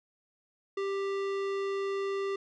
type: tone with tanh clipping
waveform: sine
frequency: 393.6 Hz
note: G4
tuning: 7 cents sharp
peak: -32 dBFS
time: 0.77-2.36 s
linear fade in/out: 5 ms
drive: 18 dB
effects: none